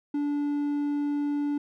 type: tone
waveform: triangle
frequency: 290 Hz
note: D4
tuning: 22 cents flat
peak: -23 dBFS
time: 0.14-1.58 s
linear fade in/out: 5 ms
effects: none